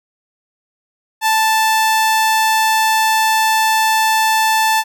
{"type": "tone", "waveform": "sawtooth", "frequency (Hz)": 880, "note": "A5", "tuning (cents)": 0, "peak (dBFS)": -8, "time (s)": [1.21, 4.84], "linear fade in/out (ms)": 50, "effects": []}